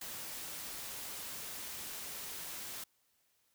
white noise, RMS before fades -44 dBFS, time 0.01-2.84 s, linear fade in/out 5 ms, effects white hiss -75 dBFS RMS until 3.54 s

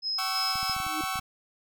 sine tone with tremolo, 5120 Hz, D#8, 49 cents sharp, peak -27 dBFS, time 0.02-0.76 s, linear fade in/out 50 ms, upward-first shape square, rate 3 Hz, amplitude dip 40%
sawtooth chord, C# diminished, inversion second, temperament equal with one note detuned, 763.9 / 1108.7 / 1318.5 Hz, G5 / C#6 / E6, -45 / 0 / 0 cents, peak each -30 dBFS, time 0.18-1.2 s, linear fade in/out 10 ms
clicks, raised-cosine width 5 ms, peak -30 dBFS, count 9, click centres 0.556 / 0.63 / 0.697 / 0.765 / 0.802 / 0.866 / 1.038 / 1.157 / 1.192 s
sine tone with exponential growth, 311.1 Hz, D#4, in tune, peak -29 dBFS, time 0.73-1.01 s, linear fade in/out 1 ms, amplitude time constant 60 ms
effects none

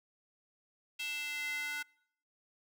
square tone with high-pass filter sweep, 294.4 Hz, D4, 4 cents sharp, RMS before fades -38 dBFS, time 0.99-1.83 s, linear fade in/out 10 ms, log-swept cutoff 2800 to 1700 Hz, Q 4.9, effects noise-tail reverb RT60 0.7 s tail -26 dB re dry

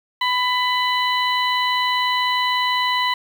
harmonic tone, 997 Hz, B5, 16 cents sharp, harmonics 1 / 2 / 3 / 4, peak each -20 / -23 / -25 / -26 dBFS, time 0.21-3.14 s, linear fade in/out 5 ms, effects 7-bit

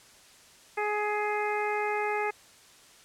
harmonic tone, 418.8 Hz, G#4, 15 cents sharp, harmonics 1 / 2 / 3 / 4 / 5 / 6, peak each -31 / -31 / -37 / -38 / -35 / -40 dBFS, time 0.77-2.31 s, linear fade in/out 10 ms, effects white hiss -55 dBFS RMS until 3.04 s + low-pass 9000 Hz 12 dB/octave

